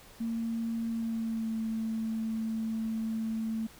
triangle tone with pitch glide, 228.5 to 222.6 Hz, A#3 to A3, -34 to +20 cents, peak -26 dBFS, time 0.2-3.67 s, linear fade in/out 10 ms, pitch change -46 cents, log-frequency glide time 0.91-1.58 s, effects tanh soft clip ceiling -28 dBFS + pink hiss -54 dBFS RMS until 3.79 s

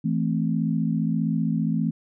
sine chord, A minor, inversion second, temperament equal, 164.81 / 220 / 261.6 Hz, E3 / A3 / C4, 0 / 0 / 0 cents, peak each -24 / -25 / -28 dBFS, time 0.04-1.91 s, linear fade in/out 10 ms, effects none

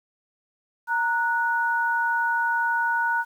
sine tone pair together, 928 / 1469.8 Hz, A#5 / F#6, -8 / -12 cents, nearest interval minor sixth, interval 796 cents, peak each -24 / -23 dBFS, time 0.87-3.25 s, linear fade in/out 50 ms, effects 9-bit

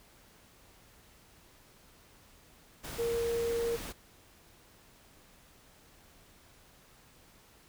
sine tone in noise, 466.2 Hz, A#4, in tune, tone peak -29 dBFS, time 2.98-3.77 s, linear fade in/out 20 ms, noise pink, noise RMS -42 dBFS, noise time 2.83-3.93 s, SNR +10 dB, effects pink hiss -60 dBFS RMS until 7.68 s

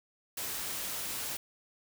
white noise, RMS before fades -37 dBFS, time 0.37-1.37 s, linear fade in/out 5 ms, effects none

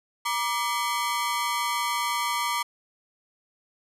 sawtooth ring-modulated tone, 1067 Hz, C6, 34 cents sharp, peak -18 dBFS, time 0.25-2.63 s, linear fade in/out 10 ms, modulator 113 Hz, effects resampled to 32000 Hz

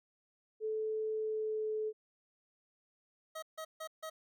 sine tone with pitch glide, 435.5 to 432 Hz, A4 to A4, -18 to -32 cents, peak -33 dBFS, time 0.6-1.93 s, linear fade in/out 50 ms, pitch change -14 cents, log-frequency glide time 1.13-1.72 s
25% pulse tone bursts, 635 Hz, D#5, 35 cents sharp, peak -37 dBFS, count 4, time 3.35-4.1 s, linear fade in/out 10 ms, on 75 ms, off 150 ms
effects none

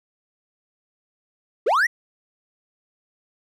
triangle linear sweep, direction up, 349.2 to 2008 Hz, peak -14 dBFS, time 1.66-1.87 s, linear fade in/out 10 ms, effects none

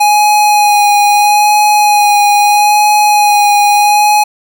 square tone with vibrato, 830.6 Hz, G#5, in tune, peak -6 dBFS, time 0-4.24 s, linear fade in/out 10 ms, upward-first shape sine, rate 0.77 Hz, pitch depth 18 cents each way, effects none

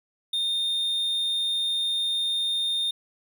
triangle tone, 3647 Hz, A#7, 39 cents flat, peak -22 dBFS, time 0.33-2.91 s, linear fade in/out 5 ms, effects 10-bit

